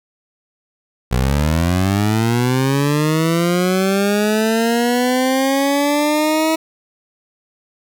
20% pulse linear sweep, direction up, 59.8 to 321.7 Hz, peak -9 dBFS, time 1.11-6.56 s, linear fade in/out 10 ms, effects none

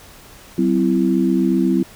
sine tone cluster, 190.1 / 258.1 / 332.8 Hz, F#3 / C4 / E4, +47 / -23 / +17 cents, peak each -18 dBFS, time 0.58-1.83 s, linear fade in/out 5 ms, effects pink hiss -43 dBFS RMS until 1.95 s

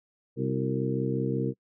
harmonic tone with a mistuned harmonic, 65.41 Hz, C2, in tune, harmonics 2 / 3 / 4 / 5 / 6 / 7, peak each -30 / -33 / -33 / -34 / -36 / -32 dBFS, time 0.36-1.54 s, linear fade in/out 50 ms, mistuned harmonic 6, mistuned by -70 cents, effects noise-tail reverb RT60 0.1 s tail -24 dB re dry

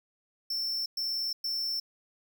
square tone bursts, 5380 Hz, E8, 34 cents sharp, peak -30 dBFS, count 3, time 0.5-1.8 s, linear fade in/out 5 ms, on 360 ms, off 110 ms, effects none

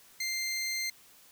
20% pulse tone, 2093 Hz, C7, in tune, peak -26 dBFS, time 0.2-0.9 s, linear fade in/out 5 ms, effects white hiss -58 dBFS RMS until 1.31 s

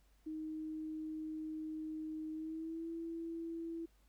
sine tone with pitch glide, 312.7 to 331.3 Hz, D#4 to E4, +9 to +9 cents, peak -40 dBFS, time 0.26-3.86 s, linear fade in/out 10 ms, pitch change +100 cents, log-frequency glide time 2.32-2.89 s, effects added 50 Hz sine -67 dBFS peak until 4.08 s + pink hiss -75 dBFS RMS until 4.08 s

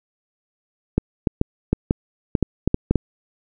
clicks, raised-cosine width 3 ms, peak -3 dBFS, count 11, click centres 0.98 / 1.272 / 1.414 / 1.73 / 1.909 / 2.352 / 2.427 / 2.676 / 2.744 / 2.91 / 2.957 s, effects none

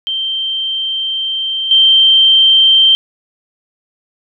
sine tone with level steps, 3136 Hz, G7, in tune, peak -15 / -5 dBFS, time 0.07-2.95 s, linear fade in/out 0 ms, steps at 1.71 s, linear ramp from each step 2 ms, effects none

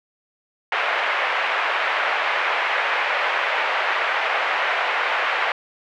white band-pass noise, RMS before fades -22 dBFS, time 0.72-5.52 s, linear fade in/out 2 ms, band 550 to 2400 Hz, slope 24 dB/octave, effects none

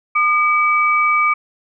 sine tone pair together, 1212.6 / 2289 Hz, D#6 / D7, -45 / -45 cents, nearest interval major seventh, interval 1100 cents, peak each -14 / -16 dBFS, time 0.15-1.34 s, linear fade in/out 10 ms, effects none

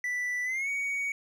triangle tone with pitch glide, 1975.5 to 2243 Hz, B6 to C#7, 0 to +20 cents, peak -27 dBFS, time 0.04-1.12 s, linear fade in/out 2 ms, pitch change +220 cents, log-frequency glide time 0.44-0.69 s, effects none

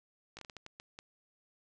slowing click train, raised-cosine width 0.2 ms, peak -29 dBFS, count 9, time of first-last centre 0.37-0.989 s, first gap 18 ms, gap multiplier 1.4, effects resampled to 22050 Hz

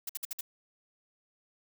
blue noise bursts, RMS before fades -36 dBFS, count 5, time 0.07-0.41 s, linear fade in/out 5 ms, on 24 ms, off 55 ms, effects none

